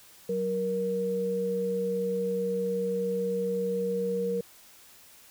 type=tone pair together; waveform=sine; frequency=186.92 / 471 Hz; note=F#3 / A#4; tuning=+18 / +18 cents; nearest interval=octave + major third; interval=1600 cents; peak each=-33 / -27 dBFS; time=0.29-4.41 s; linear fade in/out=5 ms; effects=white hiss -54 dBFS RMS until 5.3 s